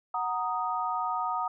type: chord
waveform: sine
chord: D# minor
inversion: first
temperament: equal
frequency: 740 / 932.3 / 1244.5 Hz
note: F#5 / A#5 / D#6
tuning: 0 / 0 / 0 cents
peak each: -33 / -32 / -31 dBFS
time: 0.14-1.48 s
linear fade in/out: 5 ms
effects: none